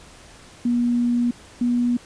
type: tone pair in turn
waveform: sine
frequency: 240.4 / 242.2 Hz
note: B3 / B3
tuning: -46 / -34 cents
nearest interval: unison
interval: 12 cents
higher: second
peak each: -17 / -17 dBFS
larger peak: neither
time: 0.65-1.31 / 1.61-1.97 s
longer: first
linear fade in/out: 5 ms
effects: pink hiss -46 dBFS RMS until 2.05 s + resampled to 22050 Hz